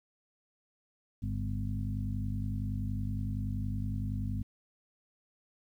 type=harmonic tone with a mistuned harmonic; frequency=50.7 Hz; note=G#1; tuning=41 cents flat; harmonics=1 / 2 / 3 / 4 / 5; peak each=-37 / -34 / -44 / -40 / -42 dBFS; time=1.22-4.43 s; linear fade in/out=10 ms; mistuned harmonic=3; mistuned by=-76 cents; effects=11-bit

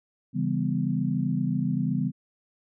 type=chord; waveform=sine; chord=C# half-diminished seventh; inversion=none; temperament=just; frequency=138.59 / 166.31 / 199.57 / 249.5 Hz; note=C#3 / E3 / G3 / B3; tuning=0 / +16 / +31 / +18 cents; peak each=-29 dBFS; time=0.33-2.12 s; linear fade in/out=50 ms; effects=none

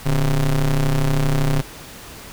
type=ring-modulated tone; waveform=square; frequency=65.41 Hz; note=C2; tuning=in tune; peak=-13 dBFS; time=0.05-1.62 s; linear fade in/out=20 ms; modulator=81.7 Hz; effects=pink hiss -38 dBFS RMS until 2.32 s

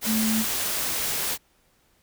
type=tone in noise; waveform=sine; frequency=220.1 Hz; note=A3; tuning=1 cent sharp; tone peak=-22 dBFS; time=0.05-0.45 s; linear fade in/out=50 ms; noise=white; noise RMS=-27 dBFS; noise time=0.01-1.38 s; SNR=+2 dB; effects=pink hiss -64 dBFS RMS until 2.02 s

